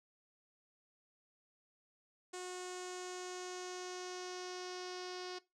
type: tone with low-pass filter sweep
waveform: sawtooth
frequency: 363.7 Hz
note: F#4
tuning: 30 cents flat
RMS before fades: -45 dBFS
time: 2.33-5.39 s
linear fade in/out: 10 ms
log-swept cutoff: 7700 to 5100 Hz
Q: 3.6
effects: noise-tail reverb RT60 0.2 s tail -18 dB re dry